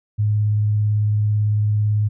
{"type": "tone with vibrato", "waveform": "sine", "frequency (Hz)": 105.4, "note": "G#2", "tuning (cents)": 26, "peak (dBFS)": -15, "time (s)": [0.18, 2.09], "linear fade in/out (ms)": 20, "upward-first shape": "triangle", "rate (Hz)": 18, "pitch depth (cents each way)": 17, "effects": []}